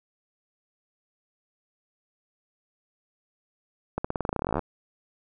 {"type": "accelerating click train", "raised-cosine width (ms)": 1, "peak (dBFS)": -13, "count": 21, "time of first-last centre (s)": [3.98, 4.593], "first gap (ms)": 65, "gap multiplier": 0.91, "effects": []}